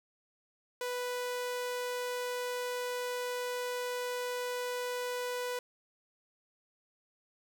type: tone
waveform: sawtooth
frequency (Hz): 493.9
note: B4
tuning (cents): 0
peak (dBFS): -30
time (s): 0.81-5.59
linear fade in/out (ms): 2
effects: none